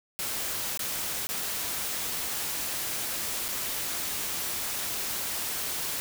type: noise with dropouts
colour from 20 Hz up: white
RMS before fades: -32 dBFS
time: 0.19-6 s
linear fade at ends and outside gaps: 0 ms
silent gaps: 0.775-0.793 / 1.27-1.29 / 3.482-3.487 s
effects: none